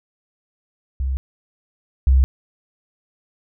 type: tone pair in turn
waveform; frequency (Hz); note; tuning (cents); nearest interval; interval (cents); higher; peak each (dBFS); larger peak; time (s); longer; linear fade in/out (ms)
sine; 66.1 / 65.81; C2 / C2; +18 / +11; unison; 7; first; -19 / -10; second; 1-1.17 / 2.07-2.24; neither; 0
effects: none